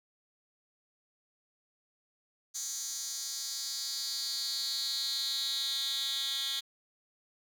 10% pulse tone with high-pass filter sweep, 273.2 Hz, C#4, 25 cents flat, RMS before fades -35 dBFS, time 2.54-6.61 s, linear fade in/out 20 ms, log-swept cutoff 6000 to 3300 Hz, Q 4.8, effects none

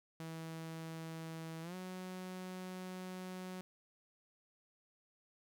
sawtooth tone with pitch glide, 162.4 to 184.41 Hz, E3 to F#3, -26 to -6 cents, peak -40 dBFS, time 0.2-3.61 s, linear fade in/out 0 ms, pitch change +220 cents, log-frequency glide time 1.62-1.75 s, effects none

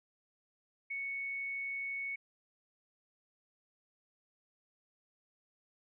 sine tone, 2217 Hz, C#7, in tune, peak -36 dBFS, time 0.9-2.16 s, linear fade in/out 10 ms, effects none

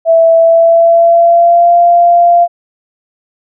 sine tone with pitch glide, 659.3 to 692.5 Hz, E5 to F5, 0 to -15 cents, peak -3 dBFS, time 0.05-2.48 s, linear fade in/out 50 ms, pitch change +85 cents, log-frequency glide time 0.35-1.74 s, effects none

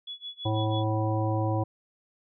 sine tone with tremolo, 3396 Hz, G#7, 38 cents sharp, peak -34 dBFS, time 0.07-0.84 s, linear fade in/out 5 ms, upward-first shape sine, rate 6.1 Hz, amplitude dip 95%
harmonic tone, 108.8 Hz, A2, 19 cents flat, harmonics 1 / 3 / 5 / 7 / 9, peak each -26 / -31 / -33 / -34 / -36 dBFS, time 0.45-1.64 s, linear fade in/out 10 ms
effects none

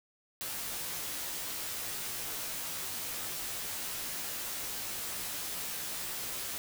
white noise with comb filter, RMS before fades -38 dBFS, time 0.41-6.58 s, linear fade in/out 0 ms, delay 15 ms, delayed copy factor -0.8, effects none

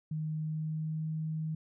sine tone with pitch glide, 155.56 to 157.46 Hz, D#3 to D#3, 0 to +21 cents, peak -32 dBFS, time 0.11-1.55 s, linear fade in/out 5 ms, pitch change +21 cents, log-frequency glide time 0.38-1.08 s, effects none

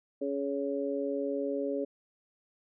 harmonic tone, 140 Hz, C#3, 18 cents sharp, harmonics 2 / 3 / 4, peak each -34 / -34 / -34 dBFS, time 0.21-1.85 s, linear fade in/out 10 ms, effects none

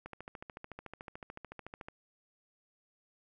click train, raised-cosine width 0.5 ms, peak -29 dBFS, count 26, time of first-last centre 0.06-1.885 s, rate 13.7 Hz, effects none

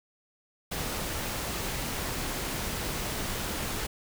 pink noise, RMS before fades -33 dBFS, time 0.71-3.87 s, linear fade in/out 10 ms, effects none

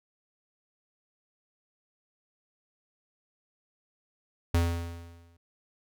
square tone with exponential decay, 85 Hz, F2, 46 cents flat, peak -21 dBFS, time 4.54-5.37 s, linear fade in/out 5 ms, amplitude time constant 180 ms, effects none

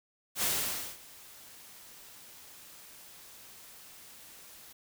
white noise with ADSR envelope, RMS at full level -29 dBFS, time 0.35-4.73 s, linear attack 79 ms, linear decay 540 ms, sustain -23 dB, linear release 8 ms, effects none

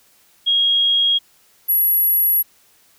sine tone pair in turn, 3277 / 11431 Hz, G#7 / F9, -24 / +39 cents, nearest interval octave + minor seventh, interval 2163 cents, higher second, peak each -13 dBFS, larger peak neither, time 0.46-1.19 / 1.68-2.43 s, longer second, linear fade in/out 20 ms, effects white hiss -55 dBFS RMS until 2.98 s

